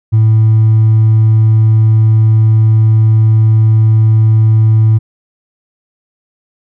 triangle tone with hard clipping, 110 Hz, A2, in tune, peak -4 dBFS, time 0.12-4.99 s, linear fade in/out 20 ms, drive 2 dB, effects none

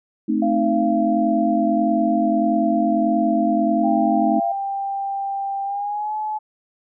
sine chord, A diminished, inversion none, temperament equal, 220 / 261.6 / 311.1 Hz, A3 / C4 / Eb4, 0 / 0 / 0 cents, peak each -21 / -23 / -21 dBFS, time 0.28-4.4 s, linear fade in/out 10 ms
sine tone with vibrato, 684 Hz, F5, 36 cents flat, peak -20 dBFS, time 0.42-4.52 s, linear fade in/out 5 ms, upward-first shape sine, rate 3 Hz, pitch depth 10 cents each way
sine tone with pitch glide, 790 to 856.5 Hz, G5 to A5, +13 to -47 cents, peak -22 dBFS, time 3.83-6.39 s, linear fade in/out 20 ms, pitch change +140 cents, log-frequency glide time 5.64-6.14 s
effects none

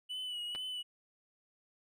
triangle tone with vibrato, 2960 Hz, F#7, in tune, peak -36 dBFS, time 0.09-0.83 s, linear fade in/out 20 ms, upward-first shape sine, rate 2.2 Hz, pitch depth 42 cents each way
clicks, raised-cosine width 0.3 ms, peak -28 / -33 dBFS, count 2, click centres 0.55 / 0.558 s
effects none

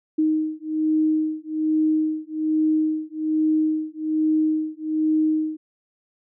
sine beating tone pair, 311.1 / 312.3 Hz, D#4 / D#4, 0 / +7 cents, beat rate 1.2 Hz, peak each -22 dBFS, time 0.18-5.57 s, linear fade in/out 10 ms, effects none

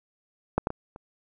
clicks, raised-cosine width 1 ms, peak -8 / -11 / -18 / -28 dBFS, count 4, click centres 0.58 / 0.671 / 0.704 / 0.961 s, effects none

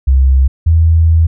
sine tone pair in turn, 66.3 / 81.68 Hz, C2 / E2, +23 / -15 cents, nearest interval major third, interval 362 cents, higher second, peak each -5 dBFS, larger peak neither, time 0.07-0.48 / 0.66-1.27 s, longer second, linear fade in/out 10 ms, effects none

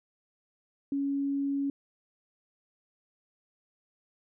sine tone, 278.9 Hz, C#4, 11 cents sharp, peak -27 dBFS, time 0.92-1.7 s, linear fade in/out 2 ms, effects none

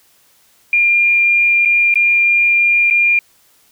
sine tone with dropouts, 2401 Hz, D7, 38 cents sharp, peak -9 dBFS, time 0.73-3.19 s, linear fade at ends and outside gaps 2 ms, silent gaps 1.651-1.656 / 1.941-1.956 / 2.901-2.908 s, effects white hiss -53 dBFS RMS until 3.71 s

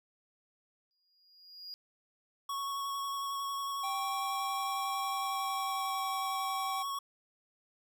triangle tone with exponential growth, 4861 Hz, D#8, 41 cents flat, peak -39 dBFS, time 0.91-1.74 s, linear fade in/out 0 ms, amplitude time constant 180 ms
square tone with vibrato, 1108.7 Hz, C#6, in tune, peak -35 dBFS, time 2.49-6.99 s, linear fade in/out 5 ms, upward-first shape square, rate 11 Hz, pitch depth 12 cents each way
square tone with pitch glide, 783 to 773.1 Hz, G5 to G5, -2 to -24 cents, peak -37 dBFS, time 3.83-6.83 s, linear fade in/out 10 ms, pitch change -22 cents, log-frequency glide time 5.03-6.06 s
effects none

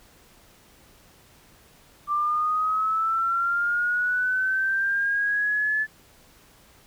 sine linear sweep, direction up, 1174.7 to 1737 Hz, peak -21 dBFS, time 2.07-5.87 s, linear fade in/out 50 ms, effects pink hiss -55 dBFS RMS until 6.86 s

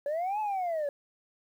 sine linear two-way sweep, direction up then down, 557 to 870 to 557 Hz, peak -26 dBFS, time 0.06-0.89 s, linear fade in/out 2 ms, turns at 0.4 s, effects tanh soft clip ceiling -27 dBFS + 10-bit

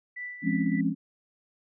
sine tone with tremolo, 1975.5 Hz, B6, in tune, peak -33 dBFS, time 0.16-0.81 s, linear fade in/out 10 ms, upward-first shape triangle, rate 3.4 Hz, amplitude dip 65%
sine chord, Db major seventh, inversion first, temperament equal with one note detuned, 171.52 / 207.7 / 261.6 / 277.2 Hz, F3 / Ab3 / C4 / Db4, -31 / 0 / 0 / 0 cents, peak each -29 dBFS, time 0.42-0.95 s, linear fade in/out 50 ms
effects none

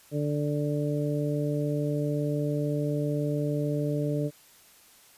harmonic tone, 147 Hz, D3, 2 cents sharp, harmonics 1 / 2 / 3 / 4, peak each -28 / -31 / -33 / -34 dBFS, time 0.11-4.31 s, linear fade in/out 50 ms, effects white hiss -56 dBFS RMS until 5.17 s + resampled to 32000 Hz

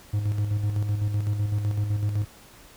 triangle tone with tremolo, 103.83 Hz, G#2, in tune, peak -19 dBFS, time 0.13-2.25 s, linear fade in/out 10 ms, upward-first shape square, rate 7.9 Hz, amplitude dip 45%, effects pink hiss -50 dBFS RMS until 2.76 s

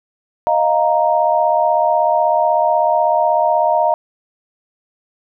sine chord, Eb suspended second, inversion none, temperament equal, 622.3 / 698.5 / 932.3 Hz, Eb5 / F5 / Bb5, 0 / 0 / 0 cents, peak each -16 dBFS, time 0.47-3.94 s, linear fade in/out 0 ms, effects none

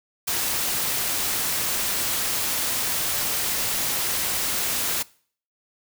white noise, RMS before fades -25 dBFS, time 0.27-5.03 s, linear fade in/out 10 ms, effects noise-tail reverb RT60 0.5 s tail -22 dB re dry

